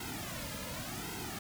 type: noise with flanger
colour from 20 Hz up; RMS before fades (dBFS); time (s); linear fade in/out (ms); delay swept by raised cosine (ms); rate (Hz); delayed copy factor
pink; -41; 0-1.39; 5; 1.7 to 2.7; 0.88; -0.95
effects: none